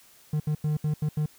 triangle tone bursts at uneven times, 151.5 Hz, D#3, 46 cents flat, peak -21 dBFS, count 6, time 0.33-0.4 / 0.47-0.55 / 0.64-0.77 / 0.84-0.94 / 1.02-1.09 / 1.17-1.26 s, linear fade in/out 5 ms, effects white hiss -56 dBFS RMS until 1.38 s

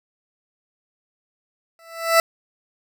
20% pulse tone with exponential growth, 662 Hz, E5, 7 cents sharp, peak -5 dBFS, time 1.79-2.2 s, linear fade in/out 1 ms, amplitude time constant 87 ms, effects none

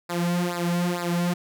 sawtooth tone with flanger, 174.61 Hz, F3, in tune, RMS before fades -25 dBFS, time 0.09-1.34 s, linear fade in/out 10 ms, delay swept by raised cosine 0.32 to 3.32 ms, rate 2.2 Hz, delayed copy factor -0.95, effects none

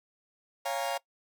40% pulse chord, Bb minor seventh, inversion first, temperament equal with one note detuned, 554.4 / 698.5 / 815.4 / 932.3 Hz, Db5 / F5 / Ab5 / Bb5, 0 / 0 / -32 / 0 cents, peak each -34 / -34 / -37 / -36 dBFS, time 0.65-0.98 s, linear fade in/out 10 ms, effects noise-tail reverb RT60 0.1 s tail -21 dB re dry

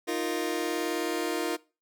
sawtooth chord, Eb suspended second, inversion none, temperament just, 311.1 / 350 / 466.7 Hz, Eb4 / F4 / Bb4, 0 / +4 / +2 cents, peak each -29 / -27 / -29 dBFS, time 0.07-1.57 s, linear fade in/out 20 ms, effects noise-tail reverb RT60 0.3 s tail -21 dB re dry

